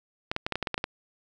clicks, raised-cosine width 0.3 ms, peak -12 dBFS, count 10, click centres 0.315 / 0.364 / 0.465 / 0.523 / 0.556 / 0.627 / 0.672 / 0.743 / 0.779 / 0.841 s, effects none

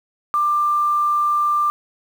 sine tone with quantisation, 1187 Hz, D6, 18 cents sharp, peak -15 dBFS, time 0.34-1.7 s, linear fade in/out 0 ms, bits 7, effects none

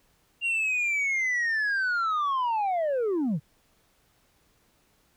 sine linear sweep, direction down, 2794 to 130.81 Hz, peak -21 dBFS, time 0.41-3.4 s, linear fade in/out 50 ms, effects tanh soft clip ceiling -23 dBFS + pink hiss -66 dBFS RMS until 5.16 s

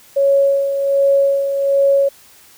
sine tone with tremolo, 554.4 Hz, C#5, in tune, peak -9 dBFS, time 0.16-2.09 s, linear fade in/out 10 ms, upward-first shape sine, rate 1.3 Hz, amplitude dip 55%, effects white hiss -46 dBFS RMS until 2.57 s

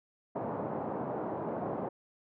white band-pass noise, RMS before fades -36 dBFS, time 0.35-1.89 s, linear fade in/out 10 ms, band 120 to 840 Hz, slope 24 dB/octave, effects none

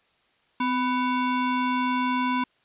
square ring-modulated tone, 622.3 Hz, D#5, in tune, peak -20 dBFS, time 0.6-2.44 s, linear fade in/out 5 ms, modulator 368 Hz, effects white hiss -65 dBFS RMS until 2.64 s + resampled to 8000 Hz

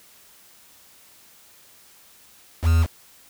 triangle tone with quantisation, 82.41 Hz, E2, in tune, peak -12 dBFS, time 2.62-2.87 s, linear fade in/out 50 ms, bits 5, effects white hiss -52 dBFS RMS until 3.29 s

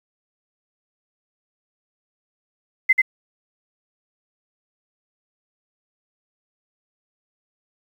sine tone with echo, 2062 Hz, C7, 26 cents flat, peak -10 dBFS, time 2.89-2.93 s, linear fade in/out 10 ms, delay 89 ms, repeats 1, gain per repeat -2 dB, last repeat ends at 3.019 s, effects 8-bit

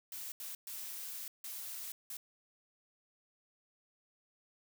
blue noise bursts at uneven times, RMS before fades -44 dBFS, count 5, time 0.12-0.32 / 0.4-0.55 / 0.67-1.28 / 1.44-1.92 / 2.1-2.17 s, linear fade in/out 2 ms, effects none

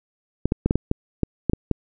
clicks, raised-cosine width 3 ms, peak -6 dBFS, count 10, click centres 0.456 / 0.521 / 0.66 / 0.709 / 0.756 / 0.914 / 1.233 / 1.497 / 1.534 / 1.713 s, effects none

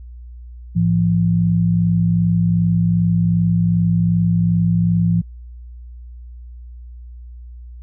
sine tone pair together, 108 / 170.6 Hz, A2 / F3, -32 / -40 cents, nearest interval minor sixth, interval 792 cents, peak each -18 / -14 dBFS, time 0.75-5.22 s, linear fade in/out 20 ms, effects added 60 Hz sine -33 dBFS peak until 7.82 s

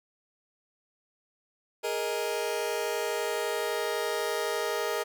sawtooth chord, Ab suspended second, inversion none, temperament just, 415.3 / 467.2 / 623 Hz, Ab4 / Bb4 / Eb5, 0 / +4 / +2 cents, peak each -29 / -28 / -30 dBFS, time 1.83-5.04 s, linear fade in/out 20 ms, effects none

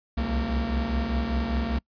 45% pulse tone cluster, 63.2 / 68.2 / 229.3 Hz, B1 / C#2 / A#3, +41 / -28 / -28 cents, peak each -29 / -29 / -29 dBFS, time 0.17-1.79 s, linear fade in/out 10 ms, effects noise-tail reverb RT60 0.1 s tail -26 dB re dry + resampled to 11025 Hz

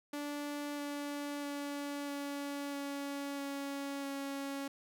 sawtooth tone with pitch steps, 290.8 / 288.5 / 286.1 / 283.8 / 281.5 / 279.3 / 277 Hz, D4 / D4 / D4 / C#4 / C#4 / C#4 / C#4, -17 / -31 / -45 / +41 / +27 / +13 / -1 cents, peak -34 dBFS, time 0.13-4.68 s, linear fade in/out 5 ms, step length 650 ms, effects none

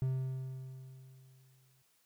triangle tone with exponential decay, 130.81 Hz, C3, in tune, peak -27 dBFS, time 0.02-1.82 s, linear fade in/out 0 ms, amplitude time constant 390 ms, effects white hiss -72 dBFS RMS until 2.05 s

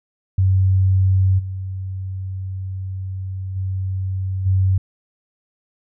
sine tone with level steps, 94.7 Hz, F#2, 41 cents sharp, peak -12 / -24 / -20 / -13 dBFS, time 0.38-4.78 s, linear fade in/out 5 ms, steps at 1.38 / 3.55 / 4.45 s, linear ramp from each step 20 ms, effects none

